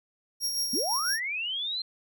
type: tone with tremolo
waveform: sawtooth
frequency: 5588 Hz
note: F8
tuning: in tune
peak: -23 dBFS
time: 0.4-1.2 s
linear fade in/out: 50 ms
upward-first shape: sine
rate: 6 Hz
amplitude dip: 45%
type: linear sweep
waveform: sine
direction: up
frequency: 205.2 to 4186 Hz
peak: -29 dBFS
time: 0.73-1.82 s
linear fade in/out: 5 ms
effects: none